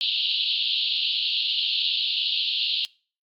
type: band-pass noise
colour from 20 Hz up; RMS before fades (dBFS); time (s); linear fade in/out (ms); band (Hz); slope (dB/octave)
pink; -25; 0.01-2.85; 0; 2800 to 4400; 96
effects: noise-tail reverb RT60 0.4 s tail -24 dB re dry + AAC 64 kbps